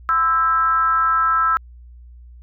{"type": "tone with frequency modulation", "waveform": "sine", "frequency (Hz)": 1318.5, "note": "E6", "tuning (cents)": 0, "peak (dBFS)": -14, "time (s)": [0.09, 1.57], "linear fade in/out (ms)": 0, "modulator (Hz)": 292, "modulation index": 0.55, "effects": ["added 60 Hz sine -39 dBFS peak until 2.42 s"]}